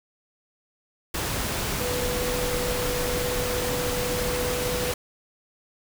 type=tone in noise; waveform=sine; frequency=493.9 Hz; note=B4; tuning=in tune; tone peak=-28 dBFS; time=1.8-4.92 s; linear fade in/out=5 ms; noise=pink; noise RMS=-28 dBFS; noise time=1.14-4.94 s; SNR=-3 dB; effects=none